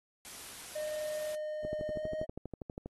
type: noise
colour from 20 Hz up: white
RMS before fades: -47 dBFS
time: 0.25-1.35 s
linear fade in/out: 0 ms
type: tone with pitch glide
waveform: triangle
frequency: 611 to 622.4 Hz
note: D#5 to D#5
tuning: -32 to 0 cents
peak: -33 dBFS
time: 0.75-2.25 s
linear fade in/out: 10 ms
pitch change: +32 cents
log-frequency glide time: 1.94-2.09 s
type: click train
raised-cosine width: 2 ms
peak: -27 dBFS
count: 16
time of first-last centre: 1.65-2.86 s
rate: 12.4 Hz
effects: AAC 32 kbps